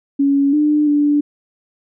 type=tone with pitch steps; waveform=sine; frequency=279.4 / 299.2 / 292.4 Hz; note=C#4 / D4 / D4; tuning=+14 / +32 / -7 cents; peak=-11 dBFS; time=0.19-1.21 s; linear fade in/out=10 ms; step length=340 ms; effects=none